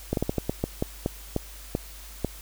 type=slowing click train; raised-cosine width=2 ms; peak=-11 dBFS; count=12; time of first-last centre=0.13-2.247 s; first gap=42 ms; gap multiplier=1.28; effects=added 50 Hz sine -43 dBFS peak until 2.41 s + white hiss -46 dBFS RMS until 2.41 s